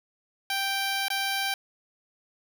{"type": "tone with dropouts", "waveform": "10% pulse", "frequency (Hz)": 784, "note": "G5", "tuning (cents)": 0, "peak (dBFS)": -18, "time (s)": [0.5, 1.54], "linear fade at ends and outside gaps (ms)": 2, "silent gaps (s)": [1.083, 1.102], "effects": []}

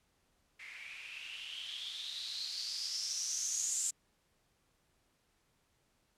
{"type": "noise with low-pass filter sweep", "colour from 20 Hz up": "violet", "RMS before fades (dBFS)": -40, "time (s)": [0.59, 3.91], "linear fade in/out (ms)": 10, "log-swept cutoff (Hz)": [2100, 7500], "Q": 7.9, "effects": ["pink hiss -75 dBFS RMS until 6.17 s", "low-pass 12000 Hz 12 dB/octave"]}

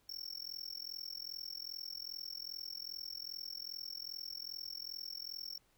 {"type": "tone with amplitude modulation", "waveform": "square", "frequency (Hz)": 5460, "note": "F8", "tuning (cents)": -40, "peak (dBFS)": -39, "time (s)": [0.09, 5.58], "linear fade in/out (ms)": 5, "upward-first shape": "sine", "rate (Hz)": 42.5, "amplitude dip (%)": 100, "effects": ["pink hiss -73 dBFS RMS until 5.77 s"]}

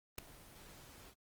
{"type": "noise with ADSR envelope", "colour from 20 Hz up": "pink", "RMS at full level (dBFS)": -35, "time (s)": [0.18, 1.15], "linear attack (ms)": 4, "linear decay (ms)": 6, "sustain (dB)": -22, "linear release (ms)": 63, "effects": ["Opus 24 kbps"]}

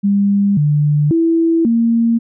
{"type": "tone with pitch steps", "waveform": "sine", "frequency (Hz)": [200.6, 147.9, 330.2, 231], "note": ["G3", "D3", "E4", "A#3"], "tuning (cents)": [40, 13, 3, -16], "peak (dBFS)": -10, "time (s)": [0.03, 2.19], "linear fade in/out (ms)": 20, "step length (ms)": 540, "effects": []}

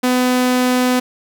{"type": "tone", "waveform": "sawtooth", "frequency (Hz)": 251.2, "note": "B3", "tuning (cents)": 30, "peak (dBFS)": -9, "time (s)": [0.03, 1], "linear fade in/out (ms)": 10, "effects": []}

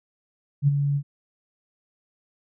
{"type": "tone with ADSR envelope", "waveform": "sine", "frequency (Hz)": 142.3, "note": "C#3", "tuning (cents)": 46, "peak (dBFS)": -13, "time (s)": [0.62, 1.03], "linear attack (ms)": 56, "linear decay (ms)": 22, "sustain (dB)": -7, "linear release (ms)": 67, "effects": []}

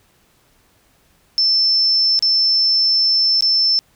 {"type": "tone with dropouts", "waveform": "sine", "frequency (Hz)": 5310, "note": "E8", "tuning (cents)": 12, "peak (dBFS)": -12, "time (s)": [1.38, 3.79], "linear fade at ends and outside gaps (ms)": 0, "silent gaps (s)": [[2.191, 2.225], [3.408, 3.424]], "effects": ["pink hiss -57 dBFS RMS until 3.95 s"]}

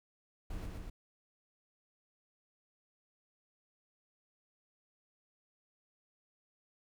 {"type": "noise with echo", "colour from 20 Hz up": "brown", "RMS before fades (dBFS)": -40, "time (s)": [0.5, 0.66], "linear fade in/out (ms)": 5, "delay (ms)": 120, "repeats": 2, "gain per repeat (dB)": -2, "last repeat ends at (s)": 0.9, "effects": []}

